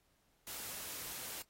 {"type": "noise", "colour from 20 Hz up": "white", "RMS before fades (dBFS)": -45, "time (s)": [0.47, 1.42], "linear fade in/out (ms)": 2, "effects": ["pink hiss -75 dBFS RMS until 1.49 s", "AAC 48 kbps"]}